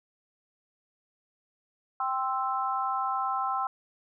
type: chord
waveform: sine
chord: C major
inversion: second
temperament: equal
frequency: 784 / 1046.5 / 1318.5 Hz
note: G5 / C6 / E6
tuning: 0 / 0 / 0 cents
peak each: -31 dBFS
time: 2-3.67 s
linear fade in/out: 2 ms
effects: none